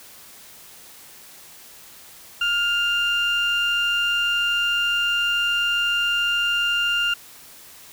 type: tone pair together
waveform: sine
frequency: 1413.2 / 2794 Hz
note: F6 / F7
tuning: +20 / 0 cents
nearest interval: octave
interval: 1180 cents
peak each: -21 / -19 dBFS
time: 2.41-7.14 s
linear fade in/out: 5 ms
effects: tanh soft clip ceiling -15 dBFS + white hiss -45 dBFS RMS until 7.92 s